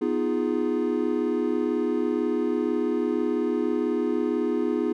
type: chord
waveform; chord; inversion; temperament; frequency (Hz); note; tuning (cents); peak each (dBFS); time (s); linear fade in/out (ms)
triangle; F half-diminished seventh; second; equal; 246.9 / 311.1 / 349.2 / 415.3; Cb4 / Eb4 / F4 / Ab4; 0 / 0 / 0 / 0; -26; 0.01-4.93; 10
effects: none